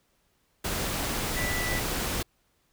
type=tone in noise; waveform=sine; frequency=1975.5 Hz; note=B6; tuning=in tune; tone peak=-31 dBFS; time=1.36-1.8 s; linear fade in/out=10 ms; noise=pink; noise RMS=-30 dBFS; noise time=0.64-2.23 s; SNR=-4 dB; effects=pink hiss -70 dBFS RMS until 2.72 s